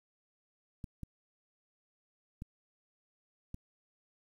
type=clicks; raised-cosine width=5 ms; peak=-29 dBFS; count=4; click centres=0.842 / 1.033 / 2.421 / 3.544 s; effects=10-bit